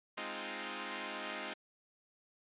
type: chord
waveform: 5% pulse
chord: F minor seventh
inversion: first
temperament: equal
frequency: 207.7 / 261.6 / 311.1 / 349.2 Hz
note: Ab3 / C4 / Eb4 / F4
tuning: 0 / 0 / 0 / 0 cents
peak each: -34 dBFS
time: 0.17-1.54 s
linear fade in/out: 10 ms
effects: resampled to 8000 Hz